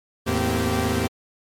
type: tone cluster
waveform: sawtooth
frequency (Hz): 81 / 108.6 / 233.2 / 259.6 / 388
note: E2 / A2 / A#3 / C4 / G4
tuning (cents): -30 / -22 / +1 / -13 / -18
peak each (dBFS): -23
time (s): 0.26-1.08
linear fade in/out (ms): 20
effects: MP3 64 kbps